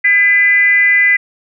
sine tone with frequency modulation, 2008 Hz, B6, 28 cents sharp, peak -7 dBFS, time 0.04-1.17 s, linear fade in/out 10 ms, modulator 382 Hz, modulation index 0.45, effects none

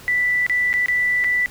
sine tone with dropouts, 1975.5 Hz, B6, in tune, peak -16 dBFS, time 0.08-1.46 s, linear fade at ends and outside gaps 0 ms, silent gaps 0.465-0.497 / 0.73-0.739 / 0.86-0.884 / 1.24-1.244 s, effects pink hiss -42 dBFS RMS until 1.5 s

